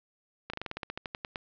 slowing click train, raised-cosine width 0.3 ms, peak -19 dBFS, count 14, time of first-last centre 0.5-1.358 s, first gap 35 ms, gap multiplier 1.1, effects low-pass 5000 Hz 12 dB/octave

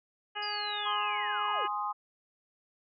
harmonic tone, 415.3 Hz, G#4, in tune, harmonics 1 / 2 / 3 / 4 / 5 / 6 / 7, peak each -47 / -38 / -41 / -40 / -45 / -45 / -39 dBFS, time 0.35-1.68 s, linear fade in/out 20 ms
sine linear sweep, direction down, 4978 to 335.9 Hz, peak -37 dBFS, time 0.42-1.66 s, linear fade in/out 10 ms
sine chord, Ab major, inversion none, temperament equal, 830.6 / 1046.5 / 1244.5 Hz, Ab5 / C6 / Eb6, 0 / 0 / 0 cents, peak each -35 dBFS, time 0.85-1.93 s, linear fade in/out 20 ms
effects none

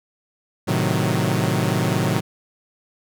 sawtooth chord, A diminished seventh, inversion none, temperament equal, 110 / 130.81 / 155.56 / 185 Hz, A2 / C3 / Eb3 / Gb3, 0 / 0 / 0 / 0 cents, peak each -20 dBFS, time 0.67-2.21 s, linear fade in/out 20 ms, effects none

